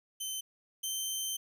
15% pulse tone pair in turn, 3079 / 3106 Hz, G7 / G7, -32 / -17 cents, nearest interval unison, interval 15 cents, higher second, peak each -28 / -26 dBFS, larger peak second, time 0.2-0.41 / 0.83-1.37 s, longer second, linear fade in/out 10 ms, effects none

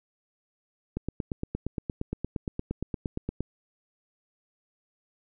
click train, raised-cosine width 3 ms, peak -17 dBFS, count 22, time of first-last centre 0.97-3.406 s, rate 8.62 Hz, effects none

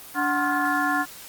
sine tone cluster, 290 / 740 / 1061 / 1405 / 1729 Hz, D4 / F#5 / C6 / F6 / A6, -22 / 0 / +24 / +10 / -31 cents, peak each -27 dBFS, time 0.14-1.06 s, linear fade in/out 50 ms, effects white hiss -42 dBFS RMS until 1.28 s + Opus 24 kbps

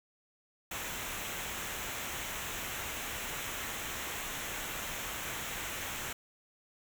pink noise with comb filter, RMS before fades -39 dBFS, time 0.71-6.13 s, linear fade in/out 5 ms, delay 0.21 ms, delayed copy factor -0.6, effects none

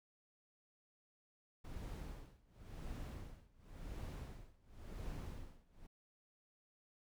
brown noise with tremolo, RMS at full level -45 dBFS, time 1.64-5.87 s, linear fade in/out 10 ms, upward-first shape sine, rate 0.93 Hz, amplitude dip 95%, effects none

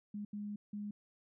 sine tone bursts at uneven times, 206.8 Hz, G#3, 7 cents flat, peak -39 dBFS, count 3, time 0.14-0.25 / 0.33-0.56 / 0.73-0.91 s, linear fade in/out 5 ms, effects none

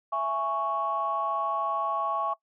sine chord, C# minor, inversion first, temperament just, 665.2 / 831.5 / 1108.7 Hz, E5 / G#5 / C#6, +16 / +2 / 0 cents, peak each -32 / -32 / -27 dBFS, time 0.12-2.34 s, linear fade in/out 10 ms, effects noise-tail reverb RT60 0.1 s tail -20 dB re dry + tanh soft clip ceiling -17 dBFS

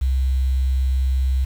sine tone with quantisation, 65.5 Hz, C2, 2 cents sharp, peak -16 dBFS, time 0.01-1.45 s, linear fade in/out 10 ms, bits 7, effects none

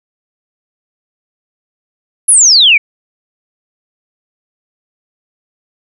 sine exponential sweep, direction down, 11080 to 2217 Hz, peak -3 dBFS, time 2.28-2.78 s, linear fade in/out 10 ms, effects none

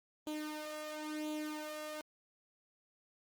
sawtooth tone with flanger, 305 Hz, D#4, 34 cents flat, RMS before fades -42 dBFS, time 0.27-2.01 s, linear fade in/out 0 ms, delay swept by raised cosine 0.28 to 1.78 ms, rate 0.97 Hz, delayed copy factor +0.7, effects Opus 24 kbps

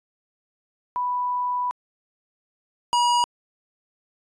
sine / square tone pair in turn, 987.8 / 963 Hz, B5 / B5, 0 / -44 cents, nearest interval unison, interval 44 cents, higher first, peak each -22 / -18 dBFS, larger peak second, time 0.96-1.71 / 2.93-3.24 s, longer first, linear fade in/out 0 ms, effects resampled to 22050 Hz

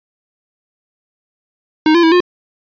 square tone with pitch steps, 311.2 / 342.4 / 325.1 / 356.9 Hz, D#4 / F4 / E4 / F4, 0 / -34 / -24 / +38 cents, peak -8 dBFS, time 1.86-2.204 s, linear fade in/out 2 ms, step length 86 ms, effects resampled to 11025 Hz

